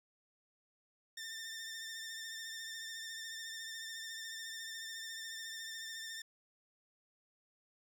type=tone with vibrato; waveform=15% pulse; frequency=1800 Hz; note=A6; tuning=39 cents sharp; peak=-37 dBFS; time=1.17-6.22 s; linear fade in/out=5 ms; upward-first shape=triangle; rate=14 Hz; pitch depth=35 cents each way; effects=none